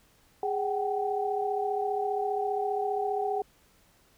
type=tone cluster; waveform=sine; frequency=412.7 / 753 / 788 Hz; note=G#4 / F#5 / G5; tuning=-11 / +30 / +9 cents; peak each=-30 / -30 / -35 dBFS; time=0.43-3.42 s; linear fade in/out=2 ms; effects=pink hiss -63 dBFS RMS until 4.17 s